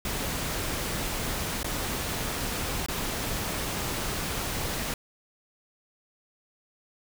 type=noise with dropouts; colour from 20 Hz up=pink; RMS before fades=-31 dBFS; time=0.05-4.94 s; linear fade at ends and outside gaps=2 ms; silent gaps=1.631-1.644 / 2.862-2.884 s; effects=none